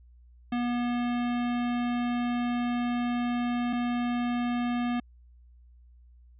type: tone pair in turn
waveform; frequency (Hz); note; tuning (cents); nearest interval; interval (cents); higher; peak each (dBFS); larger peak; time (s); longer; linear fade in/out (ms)
square; 241.9 / 241.9; B3 / B3; -36 / -36; unison; 0; neither; -27; neither; 0.52-3.73 / 3.73-5; first; 5
effects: added 60 Hz sine -52 dBFS peak until 6.39 s + resampled to 8000 Hz